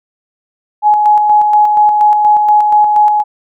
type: tone with tremolo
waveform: sine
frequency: 841 Hz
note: G#5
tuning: 22 cents sharp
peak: -4 dBFS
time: 0.82-3.24 s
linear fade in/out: 50 ms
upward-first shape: square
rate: 4.2 Hz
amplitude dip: 35%
effects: none